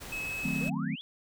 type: noise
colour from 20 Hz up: pink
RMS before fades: -43 dBFS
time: 0-0.7 s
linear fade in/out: 20 ms
type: tone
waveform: triangle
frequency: 2577 Hz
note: E7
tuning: 40 cents flat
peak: -32 dBFS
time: 0.12-0.7 s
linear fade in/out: 5 ms
type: chord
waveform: sine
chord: D# diminished seventh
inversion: none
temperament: equal with one note detuned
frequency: 155.56 / 185 / 222.9 / 261.6 Hz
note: D#3 / F#3 / A3 / C4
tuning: 0 / 0 / +23 / 0 cents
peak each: -35 dBFS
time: 0.43-0.96 s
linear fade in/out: 20 ms
type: exponential sweep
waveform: sine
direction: up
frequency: 440 to 3520 Hz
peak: -40 dBFS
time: 0.61-1.01 s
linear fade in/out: 0 ms
effects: none